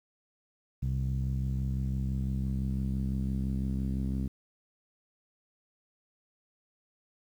sawtooth tone with low-pass filter sweep, 65.9 Hz, C2, 13 cents sharp, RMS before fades -31 dBFS, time 0.82-4.28 s, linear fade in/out 10 ms, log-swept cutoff 150 to 230 Hz, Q 2.9, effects 10-bit

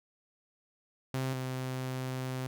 sawtooth tone pair in turn, 131.3 / 129.42 Hz, C3 / C3, +6 / -19 cents, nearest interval unison, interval 25 cents, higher first, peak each -27 / -30 dBFS, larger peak first, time 1.14-1.33 / 1.33-2.47 s, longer second, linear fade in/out 2 ms, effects none

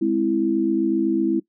sine chord, Ab augmented, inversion none, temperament equal, 207.7 / 261.6 / 329.6 Hz, Ab3 / C4 / E4, 0 / 0 / 0 cents, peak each -25 / -24 / -19 dBFS, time 0.01-1.4 s, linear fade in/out 10 ms, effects noise-tail reverb RT60 0.1 s tail -19 dB re dry

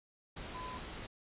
sine tone in noise, 1008 Hz, B5, 35 cents sharp, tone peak -43 dBFS, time 0.54-0.78 s, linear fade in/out 10 ms, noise pink, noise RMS -45 dBFS, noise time 0.36-1.07 s, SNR -1 dB, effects resampled to 8000 Hz

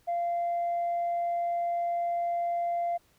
sine tone, 691 Hz, F5, 19 cents flat, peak -25 dBFS, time 0.07-2.98 s, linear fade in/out 20 ms, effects tanh soft clip ceiling -24 dBFS + pink hiss -66 dBFS RMS until 3.18 s

